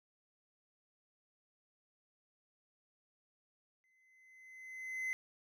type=tone with exponential growth; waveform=triangle; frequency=2047 Hz; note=C7; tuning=38 cents flat; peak=-32 dBFS; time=3.84-5.13 s; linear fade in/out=0 ms; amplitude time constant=280 ms; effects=none